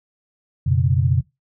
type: chord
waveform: sine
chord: F# suspended fourth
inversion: none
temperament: equal with one note detuned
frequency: 90.86 / 123.47 / 138.59 Hz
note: F#2 / B2 / C#3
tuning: -31 / 0 / 0 cents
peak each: -19 dBFS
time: 0.66-1.21 s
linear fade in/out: 10 ms
effects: noise-tail reverb RT60 0.2 s tail -20 dB re dry